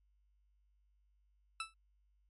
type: tone with exponential decay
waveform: 20% pulse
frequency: 1319 Hz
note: E6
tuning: 1 cent sharp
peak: -30 dBFS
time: 1.6-1.74 s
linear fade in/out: 2 ms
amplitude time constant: 30 ms
effects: added 50 Hz sine -70 dBFS peak until 2.29 s + MP3 48 kbps